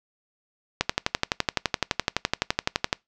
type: click train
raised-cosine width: 0.2 ms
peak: -3 dBFS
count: 26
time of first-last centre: 0.81-2.929 s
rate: 11.8 Hz
effects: noise-tail reverb RT60 0.2 s tail -25 dB re dry + low-pass 7000 Hz 12 dB/octave